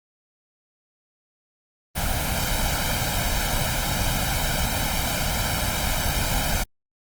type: noise with comb filter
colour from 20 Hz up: pink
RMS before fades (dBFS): -24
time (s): 1.95-6.64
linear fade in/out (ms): 20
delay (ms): 1.3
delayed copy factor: +0.75
effects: Opus 24 kbps